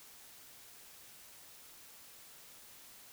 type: silence
effects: white hiss -56 dBFS RMS until 3.12 s